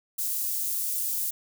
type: high-pass noise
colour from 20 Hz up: white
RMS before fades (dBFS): -29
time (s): 0.18-1.31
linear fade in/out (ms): 10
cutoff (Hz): 9000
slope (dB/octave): 12
effects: none